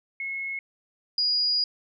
sine tone pair in turn, 2177 / 4887 Hz, C#7 / D#8, -32 / -32 cents, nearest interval octave + major second, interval 1400 cents, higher second, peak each -29 / -21 dBFS, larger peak second, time 0.2-0.59 / 1.18-1.64 s, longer second, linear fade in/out 2 ms, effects none

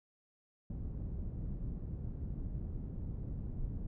pink low-pass noise, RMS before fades -40 dBFS, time 0.7-3.87 s, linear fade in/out 5 ms, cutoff 180 Hz, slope 12 dB/octave, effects none

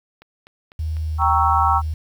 click train, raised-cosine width 0.3 ms, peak -28 dBFS, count 5, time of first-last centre 0.22-1.218 s, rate 4.01 Hz
sine tone with vibrato, 78.5 Hz, D#2, 16 cents sharp, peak -21 dBFS, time 0.79-1.94 s, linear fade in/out 5 ms, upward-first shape sine, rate 1.7 Hz, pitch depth 10 cents each way
sine chord, G diminished seventh, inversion none, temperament equal, 784 / 932.3 / 1108.7 / 1318.5 Hz, G5 / Bb5 / Db6 / Fb6, 0 / 0 / 0 / 0 cents, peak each -20 dBFS, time 1.18-1.82 s, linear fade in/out 50 ms
effects 8-bit

